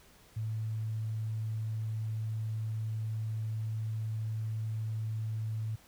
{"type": "tone", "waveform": "sine", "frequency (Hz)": 110, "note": "A2", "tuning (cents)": 0, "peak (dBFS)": -32, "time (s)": [0.36, 5.76], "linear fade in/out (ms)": 10, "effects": ["pink hiss -60 dBFS RMS until 5.87 s"]}